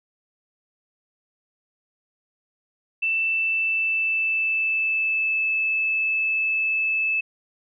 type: tone with pitch glide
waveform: sine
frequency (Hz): 2660 to 2617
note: E7 to E7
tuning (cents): +15 to -13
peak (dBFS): -20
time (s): 3.02-7.21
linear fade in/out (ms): 10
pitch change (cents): -28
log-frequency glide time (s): 3.22-5.47
effects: none